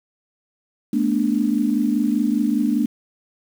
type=tone cluster; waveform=sine; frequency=216.4 / 241.4 / 292.5 Hz; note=A3 / B3 / D4; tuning=-29 / -39 / -7 cents; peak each=-21 dBFS; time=0.93-2.86 s; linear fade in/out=5 ms; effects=7-bit